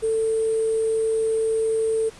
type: tone with sample-and-hold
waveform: sine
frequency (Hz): 444.7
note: A4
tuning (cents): +18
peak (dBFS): -19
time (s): 0.02-2.1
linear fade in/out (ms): 20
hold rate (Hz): 8820
effects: pink hiss -46 dBFS RMS until 2.19 s + resampled to 24000 Hz